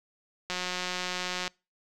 click train, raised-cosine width 0.2 ms, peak -15 dBFS, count 178, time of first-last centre 0.5-1.478 s, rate 181 Hz, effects noise-tail reverb RT60 0.3 s tail -26 dB re dry

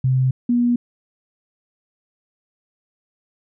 sine tone pair in turn, 129.9 / 241.1 Hz, C3 / B3, -12 / -41 cents, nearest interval major seventh, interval 1071 cents, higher second, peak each -14 dBFS, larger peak neither, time 0.04-0.31 / 0.49-0.76 s, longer neither, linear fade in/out 5 ms, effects none

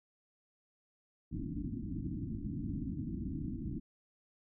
white low-pass noise, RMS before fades -39 dBFS, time 1.31-3.8 s, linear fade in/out 20 ms, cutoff 320 Hz, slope 96 dB/octave, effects none

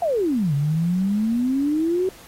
sine exponential two-way sweep, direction down then up, 724 to 138.59 to 382.1 Hz, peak -18 dBFS, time 0.02-2.09 s, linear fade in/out 2 ms, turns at 0.54 s, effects pink hiss -46 dBFS RMS until 2.27 s + AAC 48 kbps

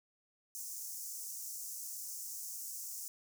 pink high-pass noise, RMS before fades -44 dBFS, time 0.55-3.08 s, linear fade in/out 0 ms, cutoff 5700 Hz, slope 48 dB/octave, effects none

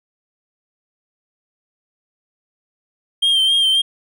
triangle tone with vibrato, 3177 Hz, G7, 23 cents sharp, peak -11 dBFS, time 3.22-3.82 s, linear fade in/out 10 ms, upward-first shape sine, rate 3.7 Hz, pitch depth 37 cents each way, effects none

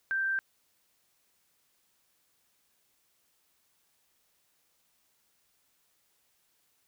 sine tone, 1568 Hz, G6, in tune, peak -27 dBFS, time 0.11-0.39 s, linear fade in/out 0 ms, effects white hiss -72 dBFS RMS until 6.87 s

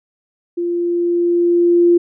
sine tone with level ramp, 346.4 Hz, F4, 14 cents flat, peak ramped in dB -17 to -7 dBFS, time 0.57-1.98 s, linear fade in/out 10 ms, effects none

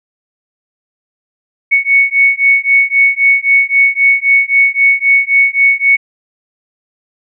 sine beating tone pair, 2217 / 2220.8 Hz, C#7 / C#7, 0 / +3 cents, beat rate 3.8 Hz, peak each -10 dBFS, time 1.71-5.97 s, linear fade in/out 20 ms, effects none

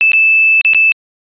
sine tone with dropouts, 2631 Hz, E7, 4 cents flat, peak -6 dBFS, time 0.01-0.92 s, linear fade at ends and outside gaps 0 ms, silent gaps 0.118-0.133 / 0.612-0.649 / 0.735-0.747 s, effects resampled to 8000 Hz

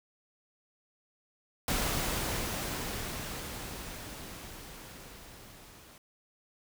pink noise with level ramp, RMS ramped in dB -30 to -54 dBFS, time 1.68-5.98 s, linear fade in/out 2 ms, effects none

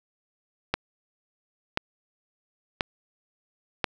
click train, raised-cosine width 0.3 ms, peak -7 dBFS, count 4, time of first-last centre 0.74-3.842 s, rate 0.967 Hz, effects none

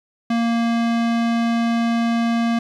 square tone with low-pass filter, 232.2 Hz, A#3, 7 cents flat, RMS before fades -19 dBFS, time 0.3-2.59 s, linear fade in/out 5 ms, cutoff 4400 Hz, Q 0.64, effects 9-bit

